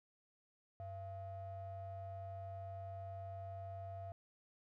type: ring-modulated tone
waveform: triangle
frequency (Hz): 293.7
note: D4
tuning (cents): 0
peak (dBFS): -39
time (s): 0.8-4.12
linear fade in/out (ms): 0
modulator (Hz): 389
effects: tanh soft clip ceiling -37 dBFS